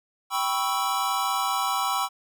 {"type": "chord", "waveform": "square", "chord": "C# half-diminished seventh", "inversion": "second", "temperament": "equal", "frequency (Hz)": [784, 987.8, 1108.7, 1318.5], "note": ["G5", "B5", "C#6", "E6"], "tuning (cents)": [0, 0, 0, 0], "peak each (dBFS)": -30, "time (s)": [0.3, 2.09], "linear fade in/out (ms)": 50, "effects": []}